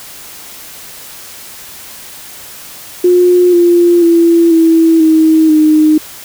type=tone with pitch steps; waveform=sine; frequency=357.3 / 346.9 / 336.9 / 327.1 / 317.6 / 308.4 Hz; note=F4 / F4 / E4 / E4 / D#4 / D#4; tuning=+40 / -12 / +38 / -13 / +36 / -15 cents; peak=-4 dBFS; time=3.04-5.98 s; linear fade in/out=5 ms; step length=490 ms; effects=white hiss -31 dBFS RMS until 6.24 s